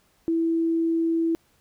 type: tone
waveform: sine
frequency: 329.6 Hz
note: E4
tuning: in tune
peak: -20 dBFS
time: 0.28-1.35 s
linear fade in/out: 0 ms
effects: pink hiss -64 dBFS RMS until 1.6 s